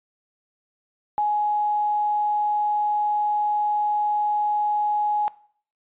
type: tone with quantisation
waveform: sine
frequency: 837 Hz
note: G#5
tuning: 13 cents sharp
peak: -19 dBFS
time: 1.18-5.28 s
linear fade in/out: 0 ms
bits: 7
effects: noise-tail reverb RT60 0.5 s tail -19 dB re dry + resampled to 8000 Hz